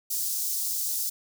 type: high-pass noise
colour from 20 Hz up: white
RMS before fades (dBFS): -29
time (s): 0.1-1.1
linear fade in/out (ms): 10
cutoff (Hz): 5000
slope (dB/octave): 24
effects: none